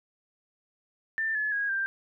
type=tone with pitch steps; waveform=sine; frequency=1784 / 1713.3 / 1645.4 / 1580.2 Hz; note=A6 / A6 / G#6 / G6; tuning=+23 / -47 / -17 / +13 cents; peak=-26 dBFS; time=1.18-1.86 s; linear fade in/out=0 ms; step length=170 ms; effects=none